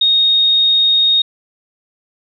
sine tone, 3722 Hz, A#7, 3 cents flat, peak -9 dBFS, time 0.01-1.22 s, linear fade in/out 5 ms, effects none

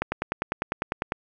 click train, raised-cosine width 0.5 ms, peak -10 dBFS, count 12, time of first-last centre 0.02-1.121 s, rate 9.99 Hz, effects none

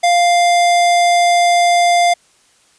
square tone, 698.5 Hz, F5, in tune, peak -10 dBFS, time 0.03-2.14 s, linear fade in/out 10 ms, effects white hiss -53 dBFS RMS until 2.78 s + resampled to 22050 Hz

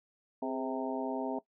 harmonic tone with a mistuned harmonic, 130.81 Hz, C3, in tune, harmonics 2 / 3 / 4 / 5 / 6 / 7, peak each -36 / -40 / -43 / -38 / -42 / -41 dBFS, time 0.42-1.39 s, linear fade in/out 5 ms, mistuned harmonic 3, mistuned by +78 cents, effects noise-tail reverb RT60 0.1 s tail -18 dB re dry

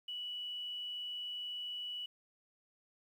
sine tone, 2949 Hz, F#7, 6 cents flat, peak -39 dBFS, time 0.08-2.06 s, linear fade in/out 5 ms, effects 11-bit

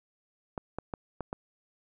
clicks, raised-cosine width 1 ms, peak -20 dBFS, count 5, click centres 0.578 / 0.786 / 0.938 / 1.207 / 1.329 s, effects none

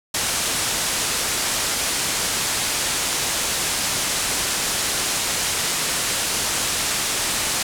white low-pass noise, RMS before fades -23 dBFS, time 0.14-7.63 s, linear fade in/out 5 ms, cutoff 10000 Hz, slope 24 dB/octave, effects none

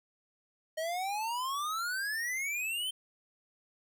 square exponential sweep, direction up, 622.3 to 3136 Hz, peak -33 dBFS, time 0.77-2.91 s, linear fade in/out 10 ms, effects none

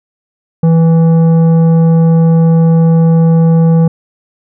sine tone with tanh clipping, 164.3 Hz, E3, 5 cents flat, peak -6 dBFS, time 0.63-3.88 s, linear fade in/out 5 ms, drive 10 dB, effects none

